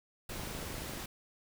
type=noise; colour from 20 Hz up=pink; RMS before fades=-42 dBFS; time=0.29-1.06 s; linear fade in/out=5 ms
type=click train; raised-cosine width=2 ms; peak=-31 dBFS; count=18; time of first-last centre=0.32-0.974 s; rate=26 Hz
effects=none